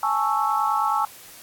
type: chord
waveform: sine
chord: A major seventh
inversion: third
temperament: equal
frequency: 830.6 / 880 / 1108.7 / 1318.5 Hz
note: G#5 / A5 / C#6 / E6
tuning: 0 / 0 / 0 / 0 cents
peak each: -25 dBFS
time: 0.03-1.05 s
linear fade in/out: 2 ms
effects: white hiss -45 dBFS RMS until 1.42 s + AAC 64 kbps